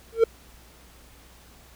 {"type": "tone with exponential growth", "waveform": "triangle", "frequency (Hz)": 454.9, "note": "A#4", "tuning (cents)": -42, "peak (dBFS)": -8, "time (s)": [0.12, 0.24], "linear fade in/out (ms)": 5, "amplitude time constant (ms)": 25, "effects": ["added 60 Hz sine -53 dBFS peak until 1.75 s", "pink hiss -53 dBFS RMS until 1.75 s"]}